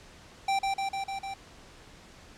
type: tone with echo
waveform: square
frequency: 783 Hz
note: G5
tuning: 2 cents flat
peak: -25 dBFS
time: 0.48-0.59 s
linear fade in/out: 5 ms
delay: 150 ms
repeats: 5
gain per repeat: -2 dB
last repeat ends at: 1.34 s
effects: pink hiss -52 dBFS RMS until 2.37 s + low-pass 7000 Hz 12 dB/octave